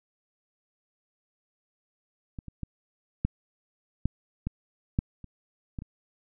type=clicks; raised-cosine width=5 ms; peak=-25 / -28 / -21 / -12 / -12 / -17 / -11 / -30 / -22 / -28 dBFS; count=10; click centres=2.388 / 2.483 / 2.633 / 3.25 / 4.056 / 4.47 / 4.989 / 5.243 / 5.788 / 5.821 s; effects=none